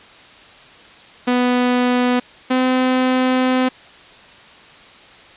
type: tone pair in turn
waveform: sawtooth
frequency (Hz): 247.6 / 256.3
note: B3 / C4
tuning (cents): +5 / -36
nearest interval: minor second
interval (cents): 59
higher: second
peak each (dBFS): -10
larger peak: neither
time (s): 1.27-2.2 / 2.5-3.69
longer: second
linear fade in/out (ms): 10
effects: white hiss -43 dBFS RMS until 5.36 s + resampled to 8000 Hz